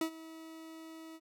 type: tone with ADSR envelope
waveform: 40% pulse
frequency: 322.3 Hz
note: E4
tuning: 39 cents flat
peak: -28 dBFS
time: 0.01-1.2 s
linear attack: 3 ms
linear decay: 85 ms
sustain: -18 dB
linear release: 48 ms
effects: none